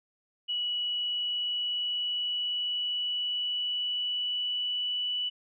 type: tone with pitch glide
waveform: sine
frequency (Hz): 2935 to 2964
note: F#7 to F#7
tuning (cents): -15 to +2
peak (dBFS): -28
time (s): 0.48-5.3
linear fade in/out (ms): 20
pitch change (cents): +17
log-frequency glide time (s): 0.87-5.15
effects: none